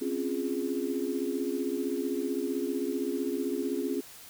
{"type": "chord", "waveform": "sine", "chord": "Db major seventh", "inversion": "third", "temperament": "equal", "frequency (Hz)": [261.6, 277.2, 349.2, 415.3], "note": ["C4", "Db4", "F4", "Ab4"], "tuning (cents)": [0, 0, 0, 0], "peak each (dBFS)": -34, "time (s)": [0.01, 4.01], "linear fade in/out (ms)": 10, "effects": ["white hiss -49 dBFS RMS until 4.29 s"]}